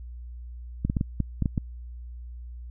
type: clicks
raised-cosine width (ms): 5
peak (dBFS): -12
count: 8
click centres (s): 0.85 / 0.899 / 0.968 / 1.011 / 1.203 / 1.423 / 1.458 / 1.578
effects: added 60 Hz sine -37 dBFS peak until 2.7 s